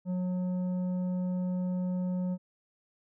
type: tone with tanh clipping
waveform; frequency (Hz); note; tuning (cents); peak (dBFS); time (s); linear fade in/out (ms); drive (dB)
triangle; 181.7; F#3; -31; -30; 0.05-2.38; 50; 12
effects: none